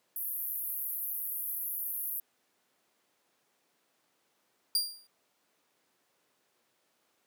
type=band-pass noise; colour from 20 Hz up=pink; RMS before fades=-36 dBFS; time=0.16-2.2 s; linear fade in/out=2 ms; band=11000 to 16000 Hz; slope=96 dB/octave
type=tone with exponential decay; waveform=sawtooth; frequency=4774 Hz; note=D8; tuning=28 cents sharp; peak=-20 dBFS; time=4.75-5.07 s; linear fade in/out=2 ms; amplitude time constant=69 ms
effects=pink hiss -73 dBFS RMS until 7.26 s + high-pass 300 Hz 12 dB/octave